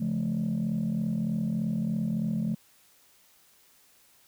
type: chord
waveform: sine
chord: Db augmented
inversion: none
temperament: just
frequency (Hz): 138.59 / 173.24 / 216.5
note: Db3 / F3 / A3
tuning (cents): 0 / -14 / -28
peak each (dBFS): -33 / -29 / -27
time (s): 0-2.55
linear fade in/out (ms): 10
effects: tanh soft clip ceiling -22 dBFS + white hiss -61 dBFS RMS until 4.27 s